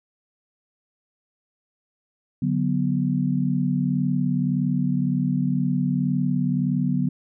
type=chord; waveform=sine; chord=B minor; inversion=first; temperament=equal with one note detuned; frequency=145.48 / 185 / 246.9 Hz; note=D3 / F#3 / B3; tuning=-16 / 0 / 0 cents; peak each=-24 dBFS; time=2.42-7.09 s; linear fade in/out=5 ms; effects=none